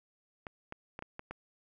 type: clicks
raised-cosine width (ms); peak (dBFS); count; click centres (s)
0.5; -26; 6; 0.468 / 0.724 / 0.991 / 1.024 / 1.194 / 1.31
effects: none